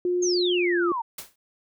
sine tone with pitch glide, 356.9 to 347.9 Hz, F4 to F4, +38 to -7 cents, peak -21 dBFS, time 0.05-0.92 s, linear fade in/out 2 ms, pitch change -45 cents, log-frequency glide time 0.53-0.79 s
sine exponential sweep, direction down, 6645 to 880 Hz, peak -25 dBFS, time 0.22-1.02 s, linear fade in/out 10 ms
white noise with exponential decay, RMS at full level -32 dBFS, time 1.18-1.36 s, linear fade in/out 5 ms, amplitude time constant 37 ms
effects none

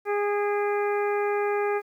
harmonic tone with a mistuned harmonic, 410.7 Hz, G#4, 19 cents flat, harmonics 1 / 2 / 3 / 4 / 5 / 6, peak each -24 / -30 / -34 / -36 / -38 / -40 dBFS, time 0.05-1.82 s, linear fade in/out 50 ms, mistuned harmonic 6, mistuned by -39 cents, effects 10-bit

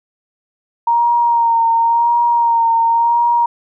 sine tone with vibrato, 932.3 Hz, A#5, in tune, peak -10 dBFS, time 0.87-3.46 s, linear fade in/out 5 ms, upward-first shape sine, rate 0.93 Hz, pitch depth 29 cents each way, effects none

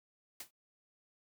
white noise with exponential decay, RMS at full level -40 dBFS, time 0.4-0.51 s, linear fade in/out 5 ms, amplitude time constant 23 ms, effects noise-tail reverb RT60 0.1 s tail -23 dB re dry

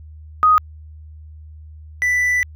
sine / triangle tone pair in turn, 1248 / 1981.1 Hz, D#6 / B6, +5 / +5 cents, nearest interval minor sixth, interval 800 cents, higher second, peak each -9 / -13 dBFS, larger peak first, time 0.43-0.58 / 2.02-2.43 s, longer second, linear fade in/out 0 ms, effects added 77 Hz sine -36 dBFS peak until 2.55 s

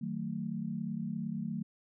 sine chord, D# diminished, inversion none, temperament just, 155.56 / 186.68 / 224 Hz, D#3 / F#3 / A3, 0 / +16 / +31 cents, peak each -40 / -38 / -37 dBFS, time 0.01-1.63 s, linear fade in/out 10 ms, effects none

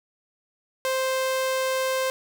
sawtooth tone, 523.3 Hz, C5, in tune, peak -19 dBFS, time 0.85-2.1 s, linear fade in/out 0 ms, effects none

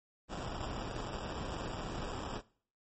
pink noise with sample-and-hold, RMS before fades -40 dBFS, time 0.28-2.42 s, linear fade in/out 50 ms, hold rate 2100 Hz, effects noise-tail reverb RT60 0.5 s tail -21 dB re dry + MP3 32 kbps

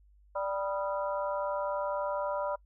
harmonic tone with a mistuned harmonic, 196 Hz, G3, in tune, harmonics 3 / 4 / 5 / 6 / 7, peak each -32 / -43 / -35 / -43 / -42 dBFS, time 0.35-2.56 s, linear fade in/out 10 ms, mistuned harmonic 6, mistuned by +92 cents, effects noise-tail reverb RT60 0.1 s tail -25 dB re dry + added 50 Hz sine -58 dBFS peak until 2.65 s

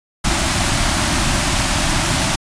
pink band-stop noise, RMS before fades -17 dBFS, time 0.24-2.36 s, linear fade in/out 10 ms, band 360 to 570 Hz, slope 96 dB/octave, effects resampled to 22050 Hz

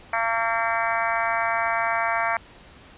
harmonic tone, 228 Hz, A#3, 38 cents flat, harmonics 3 / 4 / 5 / 6 / 7 / 8 / 9 / 10, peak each -27 / -28 / -29 / -30 / -30 / -31 / -32 / -32 dBFS, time 0.13-2.37 s, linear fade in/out 2 ms, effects pink hiss -48 dBFS RMS until 2.97 s + resampled to 8000 Hz

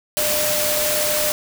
sine tone in noise, 602 Hz, D5, 43 cents sharp, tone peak -23 dBFS, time 0.17-1.32 s, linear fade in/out 0 ms, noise white, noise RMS -21 dBFS, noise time 0.17-1.32 s, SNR -5 dB, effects none

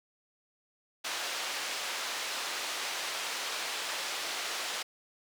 white band-pass noise, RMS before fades -36 dBFS, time 1.04-4.83 s, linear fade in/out 10 ms, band 490 to 4800 Hz, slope 12 dB/octave, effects none

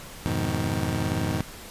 25% pulse chord, F half-diminished seventh, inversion none, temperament just, 87.31 / 104.77 / 125.72 / 157.15 Hz, F2 / Ab2 / Cb3 / Eb3, 0 / +16 / +31 / +18 cents, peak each -27 dBFS, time 0.26-1.41 s, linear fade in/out 0 ms, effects pink hiss -42 dBFS RMS until 1.7 s + resampled to 32000 Hz

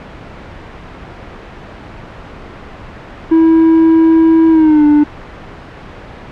triangle tone with pitch glide, 324.9 to 296.2 Hz, E4 to D4, -25 to +15 cents, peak -3 dBFS, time 3.31-5.04 s, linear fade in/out 10 ms, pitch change -160 cents, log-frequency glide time 4.5-4.85 s, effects pink hiss -31 dBFS RMS until 6.31 s + low-pass 2000 Hz 12 dB/octave

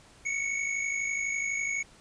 square tone pair together, 2212 / 2264 Hz, C#7 / C#7, -4 / +36 cents, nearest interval unison, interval 40 cents, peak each -30 / -37 dBFS, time 0.25-1.83 s, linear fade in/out 10 ms, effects pink hiss -56 dBFS RMS until 2 s + resampled to 22050 Hz

